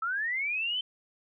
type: linear sweep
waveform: sine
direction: up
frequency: 1287 to 3100 Hz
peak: -28 dBFS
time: 0.02-0.81 s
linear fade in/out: 5 ms
effects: none